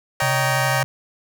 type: chord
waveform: 20% pulse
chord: Eb dominant seventh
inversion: third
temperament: just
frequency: 560 / 622.3 / 777.8 / 933.4 Hz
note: Db5 / Eb5 / G5 / Bb5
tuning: +18 / 0 / -14 / +2 cents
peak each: -20 / -21 / -18 / -21 dBFS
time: 0.2-0.83 s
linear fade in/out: 2 ms
type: tone with vibrato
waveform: sine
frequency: 131.8 Hz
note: C3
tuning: 13 cents sharp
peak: -23 dBFS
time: 0.22-0.84 s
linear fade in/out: 0 ms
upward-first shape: sine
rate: 12 Hz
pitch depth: 41 cents each way
effects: none